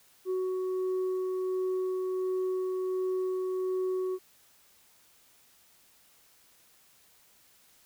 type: tone with frequency modulation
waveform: sine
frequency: 371.8 Hz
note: F#4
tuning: 8 cents sharp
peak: -28 dBFS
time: 0.25-4.19 s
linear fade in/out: 50 ms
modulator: 745 Hz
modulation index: 0.23
effects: white hiss -62 dBFS RMS until 7.85 s